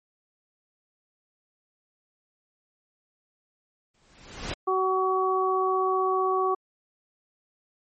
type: noise with exponential growth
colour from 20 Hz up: pink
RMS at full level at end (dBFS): -29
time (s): 3.94-4.54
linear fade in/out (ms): 5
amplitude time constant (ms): 130
type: harmonic tone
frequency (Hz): 376.3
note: F#4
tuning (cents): +29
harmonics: 1 / 2 / 3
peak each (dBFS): -25 / -29 / -25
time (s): 4.67-6.55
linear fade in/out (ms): 10
effects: MP3 32 kbps